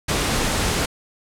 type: noise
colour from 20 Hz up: pink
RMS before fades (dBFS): -21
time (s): 0.08-0.86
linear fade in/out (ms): 10
effects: low-pass 10000 Hz 12 dB/octave